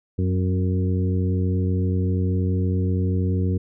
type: harmonic tone with a mistuned harmonic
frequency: 92.5 Hz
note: F#2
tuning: in tune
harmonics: 1 / 2 / 3 / 4 / 5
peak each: -20 / -26 / -30 / -32 / -34 dBFS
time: 0.18-3.58 s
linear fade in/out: 10 ms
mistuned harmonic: 3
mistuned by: -25 cents
effects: none